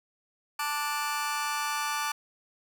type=chord; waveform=sawtooth; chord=D major; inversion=second; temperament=just; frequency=881 / 1174.7 / 1468.3 Hz; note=A5 / D6 / F#6; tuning=+2 / 0 / -14 cents; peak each=-29 / -28 / -33 dBFS; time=0.59-2.12 s; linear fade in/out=5 ms; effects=none